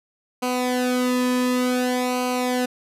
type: tone with flanger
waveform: sawtooth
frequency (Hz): 250.3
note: B3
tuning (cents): +23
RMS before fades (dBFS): -22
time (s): 0.42-2.66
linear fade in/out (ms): 10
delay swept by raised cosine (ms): 0.56 to 1.41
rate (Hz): 0.55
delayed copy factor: -0.8
effects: resampled to 32000 Hz